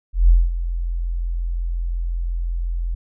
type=tone with ADSR envelope; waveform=sine; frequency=42.81 Hz; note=F1; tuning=34 cents flat; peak=-7 dBFS; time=0.13-2.95 s; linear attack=160 ms; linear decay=210 ms; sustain=-13 dB; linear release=9 ms; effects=none